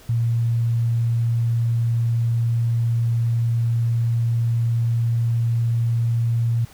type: tone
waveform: sine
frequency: 116.54 Hz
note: A#2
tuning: in tune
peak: -17 dBFS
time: 0.09-6.65 s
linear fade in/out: 5 ms
effects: pink hiss -48 dBFS RMS until 6.73 s